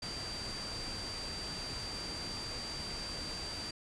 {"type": "tone in noise", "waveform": "sine", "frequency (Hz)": 4699, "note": "D8", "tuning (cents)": 0, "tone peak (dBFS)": -41, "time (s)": [0.02, 3.71], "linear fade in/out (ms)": 5, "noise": "pink", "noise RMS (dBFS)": -43, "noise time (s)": [0.02, 3.71], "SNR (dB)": -1, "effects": ["resampled to 22050 Hz"]}